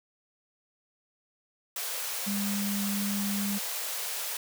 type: high-pass noise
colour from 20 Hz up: white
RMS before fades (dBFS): -34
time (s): 1.76-4.37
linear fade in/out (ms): 2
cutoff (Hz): 430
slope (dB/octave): 96
type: tone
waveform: sine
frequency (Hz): 201.5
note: G3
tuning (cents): +48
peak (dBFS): -29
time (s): 2.26-3.59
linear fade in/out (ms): 20
effects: none